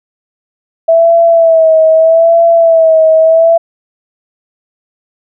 sine tone with vibrato, 655 Hz, E5, 11 cents flat, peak -3 dBFS, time 0.88-3.58 s, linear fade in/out 10 ms, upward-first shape sine, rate 0.8 Hz, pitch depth 47 cents each way, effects none

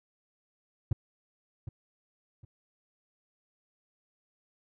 triangle tone with echo, 108.9 Hz, A2, 17 cents flat, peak -20 dBFS, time 0.91-0.93 s, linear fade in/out 5 ms, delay 760 ms, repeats 2, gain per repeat -12 dB, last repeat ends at 2.45 s, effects none

